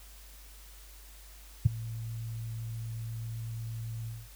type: tone with ADSR envelope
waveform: sine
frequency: 113.5 Hz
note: A#2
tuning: 46 cents flat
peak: -14 dBFS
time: 1.65-4.29 s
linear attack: 11 ms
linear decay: 12 ms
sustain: -21 dB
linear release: 220 ms
effects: added 50 Hz sine -50 dBFS peak until 4.35 s + white hiss -55 dBFS RMS until 4.35 s